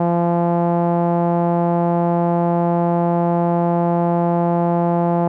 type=tone with low-pass filter; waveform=sawtooth; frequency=171.7 Hz; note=F3; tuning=29 cents flat; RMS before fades=-17 dBFS; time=0-5.28 s; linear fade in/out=5 ms; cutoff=790 Hz; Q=3; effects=none